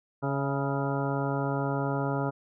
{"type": "harmonic tone with a mistuned harmonic", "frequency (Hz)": 139.1, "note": "C#3", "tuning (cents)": 6, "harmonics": [1, 2, 3, 4, 5, 6, 7, 9, 10], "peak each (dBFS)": [-30, -33, -35, -36, -37, -38, -38, -40, -40], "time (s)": [0.22, 2.31], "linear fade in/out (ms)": 20, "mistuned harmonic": 5, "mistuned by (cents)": -37, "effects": []}